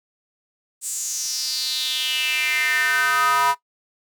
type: tone with high-pass filter sweep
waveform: square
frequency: 139.4 Hz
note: C#3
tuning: 10 cents sharp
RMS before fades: -22 dBFS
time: 0.81-3.55 s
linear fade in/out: 50 ms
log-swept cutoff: 8100 to 1000 Hz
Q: 5.1
effects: noise-tail reverb RT60 0.1 s tail -17 dB re dry